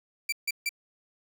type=tone bursts; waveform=sawtooth; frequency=2342 Hz; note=D7; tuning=5 cents flat; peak=-23 dBFS; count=3; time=0.29-0.692 s; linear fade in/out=5 ms; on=34 ms; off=150 ms; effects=10-bit